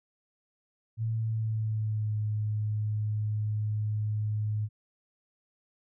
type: tone with pitch glide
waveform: sine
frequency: 112.3 to 106.49 Hz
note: A2 to G#2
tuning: +36 to +44 cents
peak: -27 dBFS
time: 0.97-4.69 s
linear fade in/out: 50 ms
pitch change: -92 cents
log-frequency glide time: 1.13-2.15 s
effects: none